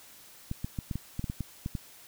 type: clicks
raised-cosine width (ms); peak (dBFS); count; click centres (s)
5; -20; 11; 0.514 / 0.645 / 0.788 / 0.912 / 0.956 / 1.194 / 1.242 / 1.299 / 1.407 / 1.661 / 1.752
effects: white hiss -53 dBFS RMS until 2.07 s